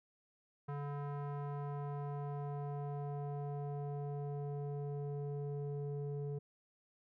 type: tone with low-pass filter sweep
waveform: square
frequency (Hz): 143.6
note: D3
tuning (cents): -39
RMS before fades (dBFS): -41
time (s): 0.68-6.39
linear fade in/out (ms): 10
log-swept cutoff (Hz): 1200 to 420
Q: 1.9
effects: none